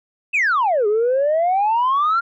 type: exponential two-way sweep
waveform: sine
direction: down then up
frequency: 2704 to 405.8 to 1409 Hz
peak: -13 dBFS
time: 0.33-2.21 s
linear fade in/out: 20 ms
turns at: 0.87 s
effects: tanh soft clip ceiling -12 dBFS